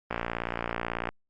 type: click train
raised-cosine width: 0.5 ms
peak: -14 dBFS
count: 58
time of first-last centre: 0.11-1.089 s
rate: 58.2 Hz
effects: Opus 32 kbps